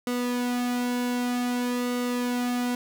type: tone with flanger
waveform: sawtooth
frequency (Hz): 245.4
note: B3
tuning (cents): -11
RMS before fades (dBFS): -27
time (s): 0.07-2.75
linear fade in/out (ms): 2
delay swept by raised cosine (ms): 1.2 to 2.5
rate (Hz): 0.53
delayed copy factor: -0.6
effects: none